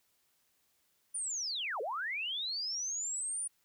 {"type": "linear two-way sweep", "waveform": "sine", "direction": "down then up", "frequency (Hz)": [9540, 399.6, 9540], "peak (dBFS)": -34, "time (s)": [1.14, 3.48], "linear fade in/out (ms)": 10, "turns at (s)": 1.81, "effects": ["white hiss -74 dBFS RMS until 3.64 s"]}